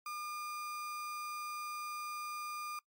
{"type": "tone", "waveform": "35% pulse", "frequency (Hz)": 1208, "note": "D6", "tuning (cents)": 48, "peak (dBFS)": -38, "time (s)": [0.06, 2.79], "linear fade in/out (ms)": 2, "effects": ["noise-tail reverb RT60 0.1 s tail -22 dB re dry", "MP3 96 kbps"]}